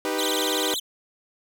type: chord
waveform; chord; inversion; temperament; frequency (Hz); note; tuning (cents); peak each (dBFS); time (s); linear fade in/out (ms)
sawtooth; Eb augmented; none; equal; 311.1 / 392 / 493.9; Eb4 / G4 / B4; 0 / 0 / 0; -25; 0.05-0.74; 0
type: tone with vibrato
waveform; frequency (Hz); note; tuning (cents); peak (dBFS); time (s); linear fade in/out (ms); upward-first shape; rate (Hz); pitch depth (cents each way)
sawtooth; 3520; A7; 0; -23; 0.18-0.8; 10; sine; 19; 260
effects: none